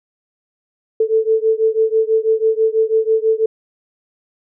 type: beating tone pair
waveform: sine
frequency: 440 / 446.1 Hz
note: A4 / A4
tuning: 0 / +24 cents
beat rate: 6.1 Hz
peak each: -15 / -16 dBFS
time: 1-3.46 s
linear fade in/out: 5 ms
effects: none